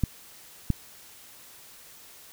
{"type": "clicks", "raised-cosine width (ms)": 5, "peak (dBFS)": -10, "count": 2, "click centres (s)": [0.037, 0.703], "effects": ["white hiss -50 dBFS RMS until 2.32 s"]}